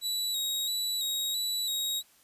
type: tone with vibrato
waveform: sawtooth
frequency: 3865 Hz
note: B7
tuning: 38 cents flat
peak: -26 dBFS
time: 0.01-2.03 s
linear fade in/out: 50 ms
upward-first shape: square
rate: 1.5 Hz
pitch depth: 34 cents each way
effects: white hiss -62 dBFS RMS until 2.23 s + resampled to 32000 Hz